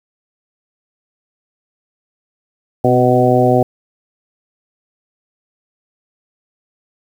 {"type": "harmonic tone with a mistuned harmonic", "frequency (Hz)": 124.8, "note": "B2", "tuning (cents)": 19, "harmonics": [1, 2, 3, 4, 5, 6], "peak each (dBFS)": [-16, -16, -16, -16, -16, -16], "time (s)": [2.84, 3.63], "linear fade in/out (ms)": 5, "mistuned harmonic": 2, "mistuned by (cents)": 29, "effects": ["7-bit"]}